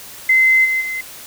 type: tone with level steps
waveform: sine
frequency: 2061 Hz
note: C7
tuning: 27 cents flat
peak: -9 / -15 / -21 dBFS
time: 0.29-1.01 s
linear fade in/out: 5 ms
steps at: 0.64 / 0.8 s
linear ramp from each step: 20 ms
effects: white hiss -36 dBFS RMS until 1.26 s